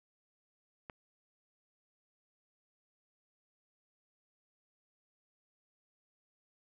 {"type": "click", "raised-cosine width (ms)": 0.5, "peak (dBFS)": -29, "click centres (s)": 0.898, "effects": []}